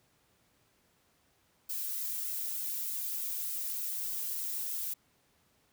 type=noise with flanger; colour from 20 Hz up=violet; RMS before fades=-36 dBFS; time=1.69-4.94 s; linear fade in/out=10 ms; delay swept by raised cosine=1.7 to 2.36 ms; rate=3.3 Hz; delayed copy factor=-0.65; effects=pink hiss -70 dBFS RMS until 5.72 s + high-pass 60 Hz 12 dB/octave